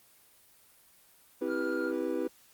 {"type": "chord", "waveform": "triangle", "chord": "C major seventh", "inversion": "none", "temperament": "just", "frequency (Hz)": [261.6, 327, 392.4, 490.5], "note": ["C4", "E4", "G4", "B4"], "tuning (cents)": [0, -14, 2, -12], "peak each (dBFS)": [-35, -32, -34, -33], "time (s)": [1.41, 2.28], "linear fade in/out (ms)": 10}
{"type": "tone", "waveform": "triangle", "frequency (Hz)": 1407, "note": "F6", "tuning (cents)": 12, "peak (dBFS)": -35, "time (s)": [1.47, 1.93], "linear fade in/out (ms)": 50}
{"effects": ["white hiss -61 dBFS RMS until 2.53 s", "Opus 24 kbps"]}